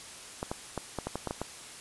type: clicks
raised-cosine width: 1 ms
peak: -18 dBFS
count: 9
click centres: 0.429 / 0.515 / 0.777 / 0.987 / 1.07 / 1.156 / 1.273 / 1.309 / 1.416 s
effects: white hiss -46 dBFS RMS until 1.8 s + resampled to 24000 Hz